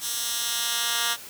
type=tone with high-pass filter sweep; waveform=10% pulse; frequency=234.6 Hz; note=A#3; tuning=11 cents sharp; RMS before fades=-27 dBFS; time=0-1.17 s; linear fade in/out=50 ms; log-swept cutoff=5600 to 2000 Hz; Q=0.77; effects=white hiss -42 dBFS RMS until 1.29 s